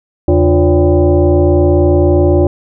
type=tone with frequency modulation; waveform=sine; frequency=137.2 Hz; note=C#3; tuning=17 cents flat; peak=-6 dBFS; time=0.28-2.47 s; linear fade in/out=2 ms; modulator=218 Hz; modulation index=2; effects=none